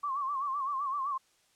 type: tone with vibrato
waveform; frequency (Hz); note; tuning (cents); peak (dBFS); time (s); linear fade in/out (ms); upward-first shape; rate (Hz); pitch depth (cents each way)
sine; 1108.7; C#6; 0; -30; 0.03-1.18; 10; sine; 7.8; 100
effects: white hiss -68 dBFS RMS until 1.55 s + low-pass 9000 Hz 12 dB/octave